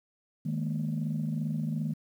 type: chord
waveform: sine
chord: D# suspended fourth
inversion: none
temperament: equal with one note detuned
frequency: 155.56 / 210.4 / 233.1 Hz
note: D#3 / G#3 / A#3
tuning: 0 / +23 / 0 cents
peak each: -30 / -34 / -34 dBFS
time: 0.45-1.94 s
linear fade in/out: 10 ms
effects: tanh soft clip ceiling -22 dBFS + 10-bit